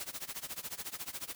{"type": "noise with tremolo", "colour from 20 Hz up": "white", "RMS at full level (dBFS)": -39, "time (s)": [0, 1.35], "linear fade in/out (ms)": 0, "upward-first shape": "sine", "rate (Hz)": 14, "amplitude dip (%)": 90, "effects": []}